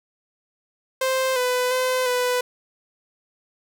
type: tone with pitch steps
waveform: sawtooth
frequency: 523 / 499.7 / 511 / 496.5 Hz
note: C5 / B4 / C5 / B4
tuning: -1 / +20 / -41 / +9 cents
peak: -16 dBFS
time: 1.01-2.41 s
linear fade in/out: 5 ms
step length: 350 ms
effects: none